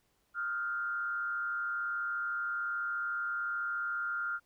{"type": "tone with frequency modulation", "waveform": "sine", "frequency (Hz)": 1396.9, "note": "F6", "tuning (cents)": 0, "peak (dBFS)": -32, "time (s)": [0.34, 4.4], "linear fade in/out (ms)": 50, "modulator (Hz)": 135, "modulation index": 0.58, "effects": ["pink hiss -74 dBFS RMS until 4.45 s"]}